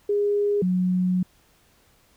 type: tone pair in turn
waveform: sine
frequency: 409.8 / 182.55 Hz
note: G#4 / F#3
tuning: -23 / -23 cents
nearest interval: octave + major second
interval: 1400 cents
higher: first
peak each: -19 dBFS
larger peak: neither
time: 0.09-0.62 / 0.62-1.23 s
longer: second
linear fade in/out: 5 ms
effects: pink hiss -60 dBFS RMS until 2.16 s